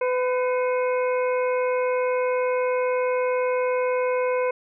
harmonic tone with a mistuned harmonic, 503 Hz, B4, 32 cents sharp, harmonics 1 / 2 / 3 / 4 / 5, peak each -21 / -29 / -36 / -35 / -38 dBFS, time 0.01-4.51 s, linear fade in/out 5 ms, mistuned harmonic 4, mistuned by +130 cents, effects none

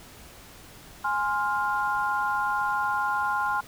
sine chord, F minor, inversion first, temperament equal with one note detuned, 830.6 / 1046.5 / 1405 Hz, Ab5 / C6 / F6, 0 / 0 / +10 cents, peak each -28 dBFS, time 1.04-3.61 s, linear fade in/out 10 ms, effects pink hiss -48 dBFS RMS until 3.67 s

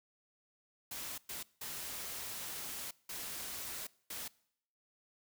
white noise bursts at uneven times, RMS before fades -43 dBFS, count 5, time 0.91-1.18 / 1.29-1.43 / 1.61-2.91 / 3.09-3.87 / 4.1-4.28 s, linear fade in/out 5 ms, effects noise-tail reverb RT60 0.7 s tail -23 dB re dry

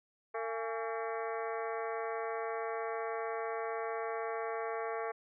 harmonic tone with a mistuned harmonic, 226.3 Hz, A3, 49 cents sharp, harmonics 2 / 3 / 4 / 5 / 6 / 7 / 8 / 9 / 10, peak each -38 / -41 / -43 / -43 / -48 / -50 / -49 / -50 / -54 dBFS, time 0.34-5.12 s, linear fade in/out 10 ms, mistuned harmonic 4, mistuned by -140 cents, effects none

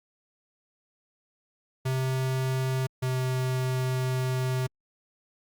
square tone pair in turn, 130.81 / 128.93 Hz, C3 / C3, 0 / -25 cents, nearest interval unison, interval 25 cents, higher first, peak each -26 / -26 dBFS, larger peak neither, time 1.85-2.87 / 3.02-4.67 s, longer second, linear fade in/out 10 ms, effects Opus 48 kbps

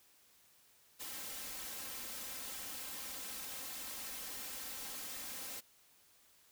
white noise with comb filter, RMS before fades -45 dBFS, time 0.99-5.61 s, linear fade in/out 20 ms, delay 3.8 ms, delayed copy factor +0.65, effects white hiss -67 dBFS RMS until 6.51 s

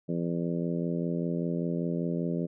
harmonic tone, 85.1 Hz, F2, 44 cents flat, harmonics 2 / 3 / 4 / 5 / 6 / 7, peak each -30 / -34 / -36 / -38 / -40 / -41 dBFS, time 0.08-2.47 s, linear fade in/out 20 ms, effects none

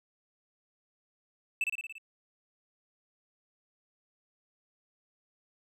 triangle tone with echo, 2637 Hz, E7, in tune, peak -24 dBFS, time 1.61-1.64 s, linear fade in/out 2 ms, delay 57 ms, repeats 6, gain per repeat -3 dB, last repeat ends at 1.982 s, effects none

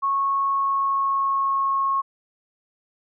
sine tone with pitch glide, 1100 to 1090.5 Hz, C#6 to C#6, -14 to -29 cents, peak -19 dBFS, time 0.02-2.02 s, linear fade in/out 20 ms, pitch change -15 cents, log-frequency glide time 0.44-1.89 s, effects none

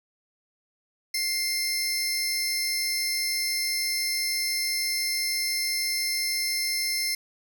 sawtooth tone pair together, 2106 / 5300 Hz, C7 / E8, +11 / +9 cents, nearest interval octave + major third, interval 1598 cents, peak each -25 dBFS, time 1.14-7.15 s, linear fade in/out 5 ms, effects 10-bit

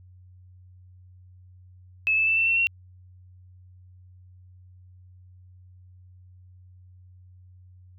sine tone with pitch steps, 2601 / 2627 / 2653 / 2679 / 2705 / 2732 Hz, E7 / E7 / E7 / E7 / E7 / F7, -24 / -7 / +10 / +27 / +44 / -39 cents, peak -19 dBFS, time 2.07-2.67 s, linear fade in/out 0 ms, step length 100 ms, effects added 91 Hz sine -48 dBFS peak until 7.98 s

